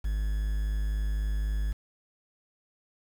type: tone with quantisation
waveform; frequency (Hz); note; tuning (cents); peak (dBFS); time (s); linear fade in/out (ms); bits
triangle; 51.91; G#1; 0; -24; 0.04-1.73; 10; 8
effects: none